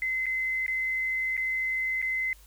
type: tone with dropouts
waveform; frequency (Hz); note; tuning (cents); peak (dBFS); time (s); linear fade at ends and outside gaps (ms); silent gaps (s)
sine; 2053; C7; -33; -26; 0.02-2.33; 1; 0.258-0.265 / 0.664-0.68 / 1.368-1.376 / 2.017-2.025
effects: added 50 Hz sine -52 dBFS peak until 2.46 s + white hiss -58 dBFS RMS until 2.46 s